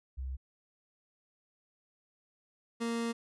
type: tone pair in turn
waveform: sine / 30% pulse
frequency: 65.41 / 232.2 Hz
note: C2 / A#3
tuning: 0 / -7 cents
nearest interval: octave + minor seventh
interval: 2193 cents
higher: second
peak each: -35 / -29 dBFS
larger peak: second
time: 0.17-0.37 / 2.8-3.13 s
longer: second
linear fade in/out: 20 ms
effects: resampled to 24000 Hz